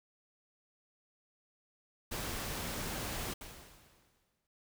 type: noise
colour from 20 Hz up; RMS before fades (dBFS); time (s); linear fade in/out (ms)
pink; -39; 2.11-3.34; 10
type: noise with exponential decay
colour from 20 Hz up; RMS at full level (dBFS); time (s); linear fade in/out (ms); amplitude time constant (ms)
pink; -46; 3.41-4.47; 1; 230
effects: none